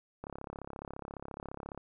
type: click train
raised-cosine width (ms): 1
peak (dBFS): -27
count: 54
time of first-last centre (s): 0.24-1.776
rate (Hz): 34.5
effects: none